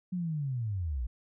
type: linear sweep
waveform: sine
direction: down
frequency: 185.8 to 53.5 Hz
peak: -30 dBFS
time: 0.12-1.07 s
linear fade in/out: 10 ms
effects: none